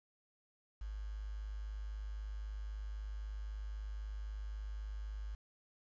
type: tone with quantisation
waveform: sine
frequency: 51.91 Hz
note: G#1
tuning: in tune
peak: -40 dBFS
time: 0.81-5.35 s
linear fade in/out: 5 ms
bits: 10
effects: resampled to 16000 Hz